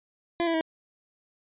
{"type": "tone with pitch steps", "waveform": "25% pulse", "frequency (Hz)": [341.3, 331.2, 321.4], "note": ["F4", "E4", "E4"], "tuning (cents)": [-40, 8, -44], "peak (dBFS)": -20, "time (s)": [0.4, 0.61], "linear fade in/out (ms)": 0, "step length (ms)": 70, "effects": ["resampled to 8000 Hz"]}